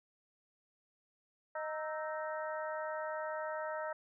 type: harmonic tone with a mistuned harmonic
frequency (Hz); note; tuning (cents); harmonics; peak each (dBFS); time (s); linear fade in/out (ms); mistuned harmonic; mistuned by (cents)
310.4; D#4; -4; 2 / 3 / 4 / 5 / 6; -39 / -43 / -45 / -47 / -49; 1.55-3.93; 5; 4; +91
effects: none